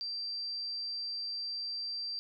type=tone; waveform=sine; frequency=4699 Hz; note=D8; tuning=in tune; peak=-35 dBFS; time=0.01-2.19 s; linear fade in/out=0 ms; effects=none